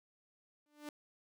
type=tone with exponential growth; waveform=sawtooth; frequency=296.5 Hz; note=D4; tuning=17 cents sharp; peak=-37 dBFS; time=0.66-0.89 s; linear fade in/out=2 ms; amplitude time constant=48 ms; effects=none